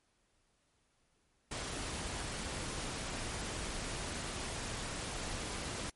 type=noise; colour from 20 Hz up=pink; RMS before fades=-40 dBFS; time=1.51-5.9 s; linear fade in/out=5 ms; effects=pink hiss -75 dBFS RMS until 5.95 s + MP3 48 kbps